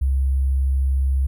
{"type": "tone with sample-and-hold", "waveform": "sine", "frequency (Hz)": 66.9, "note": "C2", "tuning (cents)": 39, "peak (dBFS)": -16, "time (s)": [0.01, 1.27], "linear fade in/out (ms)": 10, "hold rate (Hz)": 11025, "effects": []}